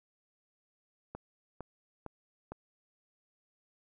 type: click train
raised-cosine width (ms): 1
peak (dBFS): -27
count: 4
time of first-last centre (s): 1.15-2.52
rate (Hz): 2.19
effects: none